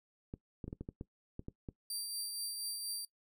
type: clicks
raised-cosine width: 3 ms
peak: -29 dBFS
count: 10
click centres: 0.339 / 0.642 / 0.68 / 0.729 / 0.81 / 0.889 / 1.011 / 1.394 / 1.484 / 1.688 s
type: tone with tremolo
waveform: 20% pulse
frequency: 4699 Hz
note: D8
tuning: in tune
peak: -31 dBFS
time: 1.9-3.05 s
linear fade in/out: 2 ms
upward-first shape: triangle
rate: 4.2 Hz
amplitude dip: 40%
effects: noise-tail reverb RT60 0.1 s tail -19 dB re dry